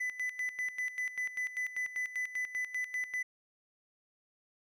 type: tone with tremolo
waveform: triangle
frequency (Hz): 2000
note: B6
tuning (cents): +21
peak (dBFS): -30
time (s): 0-3.23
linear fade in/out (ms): 10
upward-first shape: square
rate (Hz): 5.1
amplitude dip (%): 75
effects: none